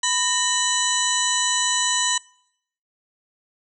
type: harmonic tone with a mistuned harmonic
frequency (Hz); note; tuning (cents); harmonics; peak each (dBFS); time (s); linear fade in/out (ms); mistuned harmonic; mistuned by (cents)
995; B5; +13; 1 / 2 / 3 / 4 / 6 / 7 / 8; -27 / -27 / -27 / -27 / -27 / -27 / -27; 0.03-2.18; 5; 2; -130
effects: noise-tail reverb RT60 0.7 s tail -24 dB re dry

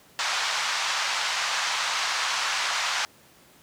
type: band-pass noise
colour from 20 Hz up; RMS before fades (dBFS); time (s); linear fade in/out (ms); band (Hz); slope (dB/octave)
pink; -27; 0.19-3.05; 0; 870 to 6500; 24
effects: pink hiss -55 dBFS RMS until 3.62 s + high-pass 100 Hz 12 dB/octave

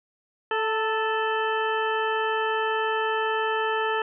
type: harmonic tone with a mistuned harmonic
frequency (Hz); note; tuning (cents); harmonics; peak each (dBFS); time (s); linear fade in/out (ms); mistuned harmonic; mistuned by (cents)
438.2; A4; -7; 1 / 2 / 3 / 4 / 6 / 7; -27 / -28 / -30 / -30 / -36 / -37; 0.51-4.02; 2; 2; +25
effects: none

